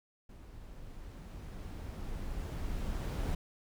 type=noise with level ramp; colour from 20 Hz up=brown; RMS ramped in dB=-51 to -33 dBFS; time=0.29-3.35 s; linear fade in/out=5 ms; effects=none